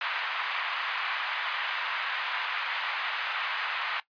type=band-pass noise; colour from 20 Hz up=pink; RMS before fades=-32 dBFS; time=0.01-4 s; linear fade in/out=2 ms; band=990 to 3200 Hz; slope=24 dB/octave; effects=noise-tail reverb RT60 0.1 s tail -17 dB re dry + resampled to 11025 Hz